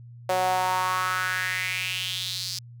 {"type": "tone with high-pass filter sweep", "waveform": "sawtooth", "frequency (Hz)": 184.5, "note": "F#3", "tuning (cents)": -5, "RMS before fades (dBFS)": -27, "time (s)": [0.29, 2.59], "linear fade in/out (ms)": 5, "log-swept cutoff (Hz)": [610, 5000], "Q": 4.4, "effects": ["added 119 Hz sine -42 dBFS peak until 2.8 s"]}